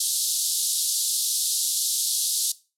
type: band-pass noise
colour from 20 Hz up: white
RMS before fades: -25 dBFS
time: 0-2.52 s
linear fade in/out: 5 ms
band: 3600 to 12000 Hz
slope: 48 dB/octave
effects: noise-tail reverb RT60 0.3 s tail -18 dB re dry